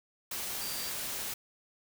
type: tone in noise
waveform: sine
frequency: 4699 Hz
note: D8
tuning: in tune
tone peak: -42 dBFS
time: 0.61-0.9 s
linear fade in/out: 5 ms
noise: white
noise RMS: -37 dBFS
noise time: 0.31-1.34 s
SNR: -8 dB
effects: none